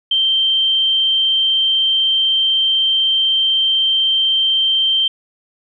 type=tone; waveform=sine; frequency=3136 Hz; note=G7; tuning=in tune; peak=-12 dBFS; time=0.11-5.08 s; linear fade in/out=5 ms; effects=none